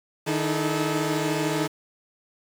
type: tone cluster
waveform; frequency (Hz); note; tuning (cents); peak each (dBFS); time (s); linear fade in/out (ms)
sawtooth; 154.9 / 303.5 / 323.4 / 431.5; D#3 / D#4 / E4 / A4; -7 / -43 / -33 / -34; -25; 0.26-1.68; 20
effects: low-pass 12000 Hz 12 dB/octave + 7-bit